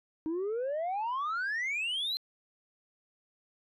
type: exponential sweep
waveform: sine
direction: up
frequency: 308 to 4186 Hz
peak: -28 dBFS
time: 0.26-2.17 s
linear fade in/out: 0 ms
effects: tanh soft clip ceiling -29 dBFS